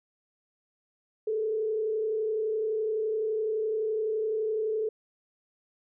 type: tone with frequency modulation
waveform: sine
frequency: 435 Hz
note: A4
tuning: 20 cents flat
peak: -26 dBFS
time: 1.27-4.89 s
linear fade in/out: 5 ms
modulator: 31.8 Hz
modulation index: 0.48
effects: none